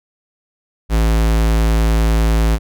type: tone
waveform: square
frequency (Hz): 55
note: A1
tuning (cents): 0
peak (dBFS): -12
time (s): 0.89-2.59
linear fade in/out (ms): 50
effects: none